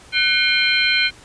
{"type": "tone cluster", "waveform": "sine", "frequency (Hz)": [1501, 2152, 2399, 3135, 4119], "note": ["F#6", "C7", "D7", "G7", "C8"], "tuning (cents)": [24, 48, 36, -1, -28], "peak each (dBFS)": -21, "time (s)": [0.12, 1.11], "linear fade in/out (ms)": 50, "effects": ["pink hiss -45 dBFS RMS until 1.24 s", "resampled to 22050 Hz"]}